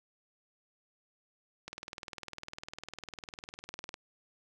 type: click train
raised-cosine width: 0.2 ms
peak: -24 dBFS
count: 46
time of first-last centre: 1.68-3.941 s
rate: 19.9 Hz
effects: none